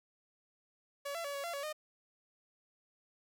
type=tone with pitch steps; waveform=sawtooth; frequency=566 / 674 / 568 / 560 / 684 / 563 / 612 Hz; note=C#5 / E5 / C#5 / C#5 / F5 / C#5 / D#5; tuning=+36 / +38 / +42 / +18 / -36 / +27 / -29 cents; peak=-34 dBFS; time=1.05-1.729 s; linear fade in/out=10 ms; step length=97 ms; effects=none